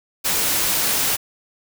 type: noise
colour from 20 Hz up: white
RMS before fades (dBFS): -20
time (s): 0.24-1.17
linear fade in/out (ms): 20
effects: none